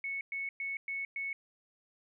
sine tone bursts, 2208 Hz, C#7, 7 cents flat, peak -34 dBFS, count 5, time 0.04-1.33 s, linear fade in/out 2 ms, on 170 ms, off 110 ms, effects none

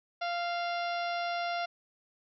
harmonic tone with a mistuned harmonic, 693 Hz, F5, 14 cents flat, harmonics 1 / 2 / 3 / 4 / 5 / 6 / 7 / 8, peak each -32 / -38 / -42 / -44 / -46 / -48 / -49 / -50 dBFS, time 0.21-1.66 s, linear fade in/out 10 ms, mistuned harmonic 3, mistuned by +17 cents, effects none

